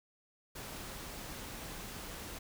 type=noise; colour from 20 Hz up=pink; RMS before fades=-45 dBFS; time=0.55-2.39 s; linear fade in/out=10 ms; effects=none